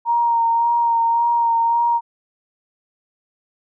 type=tone with vibrato; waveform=sine; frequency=932.3 Hz; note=A#5; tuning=in tune; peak=-14 dBFS; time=0.05-2.01 s; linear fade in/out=50 ms; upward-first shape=sine; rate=1.8 Hz; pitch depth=21 cents each way; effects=none